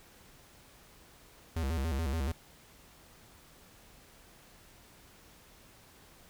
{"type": "tone with vibrato", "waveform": "square", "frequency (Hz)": 74.3, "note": "D2", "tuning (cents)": 21, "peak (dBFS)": -31, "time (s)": [1.56, 2.32], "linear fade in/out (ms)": 5, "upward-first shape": "square", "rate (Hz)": 7, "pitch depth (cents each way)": 170, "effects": ["pink hiss -58 dBFS RMS until 6.29 s"]}